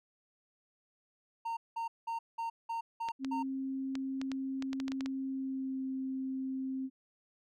triangle tone bursts, 918 Hz, A#5, 27 cents flat, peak -32 dBFS, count 7, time 1.45-3.43 s, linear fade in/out 10 ms, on 120 ms, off 190 ms
clicks, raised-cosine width 0.2 ms, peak -24 dBFS, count 12, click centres 3.087 / 3.247 / 3.954 / 4.215 / 4.317 / 4.624 / 4.731 / 4.801 / 4.881 / 4.919 / 5.008 / 5.06 s
sine tone with pitch glide, 267 to 263.9 Hz, C4 to C4, +35 to +15 cents, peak -34 dBFS, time 3.19-6.9 s, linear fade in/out 50 ms, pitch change -20 cents, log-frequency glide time 5.28-5.84 s
effects none

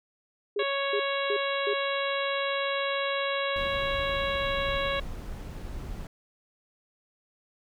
sine tone bursts, 410 Hz, G#4, 22 cents flat, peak -26 dBFS, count 4, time 0.56-1.736 s, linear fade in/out 5 ms, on 69 ms, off 300 ms
harmonic tone, 554.4 Hz, C#5, in tune, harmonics 1 / 2 / 3 / 4 / 5 / 6 / 7, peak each -30 / -33 / -35 / -36 / -37 / -38 / -38 dBFS, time 0.59-5 s, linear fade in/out 5 ms
brown noise, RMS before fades -37 dBFS, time 3.56-6.07 s, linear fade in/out 2 ms
effects none

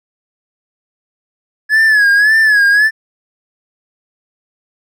triangle tone with vibrato, 1698 Hz, G#6, 38 cents sharp, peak -5 dBFS, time 1.69-2.91 s, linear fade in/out 50 ms, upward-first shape sine, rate 1.8 Hz, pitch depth 87 cents each way, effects none

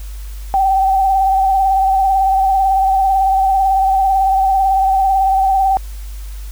sine tone with vibrato, 772 Hz, G5, 27 cents flat, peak -10 dBFS, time 0.54-5.77 s, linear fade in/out 0 ms, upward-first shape sine, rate 18 Hz, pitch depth 35 cents each way, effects added 50 Hz sine -25 dBFS peak until 6.51 s + white hiss -42 dBFS RMS until 6.51 s

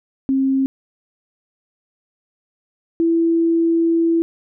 sine tone pair in turn, 267.9 / 332.3 Hz, C4 / E4, +41 / +14 cents, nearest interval major third, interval 373 cents, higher second, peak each -14 / -13 dBFS, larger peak second, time 0.29-0.66 / 3-4.22 s, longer second, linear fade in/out 0 ms, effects none

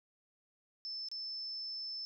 sine tone with dropouts, 5274 Hz, E8, in tune, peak -39 dBFS, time 0.85-2.05 s, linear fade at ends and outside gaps 0 ms, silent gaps 1.086-1.115 s, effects none

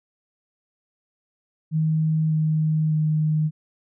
sine tone with pitch steps, 157.5 / 156.05 / 154.62 Hz, D#3 / D#3 / D#3, +21 / +5 / -11 cents, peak -18 dBFS, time 1.71-3.51 s, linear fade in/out 50 ms, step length 600 ms, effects none

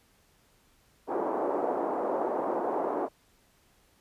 pink band-pass noise, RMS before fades -30 dBFS, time 1.07-3.09 s, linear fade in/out 50 ms, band 330 to 930 Hz, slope 24 dB/octave, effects pink hiss -65 dBFS RMS until 4 s + resampled to 32000 Hz

